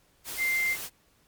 sine tone in noise, 2093 Hz, C7, in tune, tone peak -24 dBFS, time 0.37-0.77 s, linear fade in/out 50 ms, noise white, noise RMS -37 dBFS, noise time 0.24-0.9 s, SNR +10 dB, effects pink hiss -65 dBFS RMS until 1.27 s + MP3 96 kbps

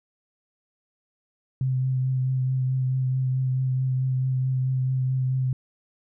sine tone with vibrato, 129.9 Hz, C3, 12 cents flat, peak -21 dBFS, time 1.61-5.53 s, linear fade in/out 2 ms, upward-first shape triangle, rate 4.6 Hz, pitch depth 20 cents each way, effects none

